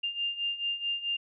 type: beating tone pair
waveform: sine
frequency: 2798 / 2802.6 Hz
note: F7 / F7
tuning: +3 / +5 cents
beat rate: 4.6 Hz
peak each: -35 / -31 dBFS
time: 0.03-1.17 s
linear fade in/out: 10 ms
effects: none